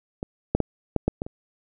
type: clicks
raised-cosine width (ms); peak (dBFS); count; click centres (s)
2; -16 / -6 / -8 / -7 / -7 / -14 / -22; 7; 0.229 / 0.55 / 0.603 / 0.963 / 1.08 / 1.219 / 1.265
effects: none